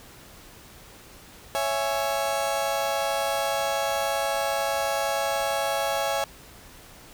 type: chord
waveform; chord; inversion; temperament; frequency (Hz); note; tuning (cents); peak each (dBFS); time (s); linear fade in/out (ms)
35% pulse; C# minor; none; just; 554.4 / 665.2 / 831.5; C#5 / E5 / G#5; 0 / +16 / +2; -27; 1.55-6.24; 0
effects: pink hiss -48 dBFS RMS until 7.13 s